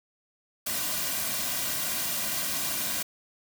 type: noise with comb filter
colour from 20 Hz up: white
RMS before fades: -30 dBFS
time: 0.66-3.03 s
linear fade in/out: 10 ms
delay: 2.3 ms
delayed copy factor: -0.65
effects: none